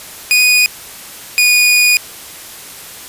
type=tone pair in turn; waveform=sawtooth; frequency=2476 / 2460 Hz; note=D#7 / D#7; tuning=-9 / -20 cents; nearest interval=unison; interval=11 cents; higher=first; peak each=-4 dBFS; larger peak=neither; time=0.31-0.66 / 1.38-1.97 s; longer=second; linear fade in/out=0 ms; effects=white hiss -32 dBFS RMS until 3.08 s + resampled to 32000 Hz